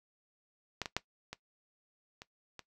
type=clicks; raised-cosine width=0.2 ms; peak=-17 / -20 / -13 / -24 / -29 / -27 dBFS; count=6; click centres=0.817 / 0.858 / 0.966 / 1.33 / 2.219 / 2.593 s; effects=noise-tail reverb RT60 0.1 s tail -17 dB re dry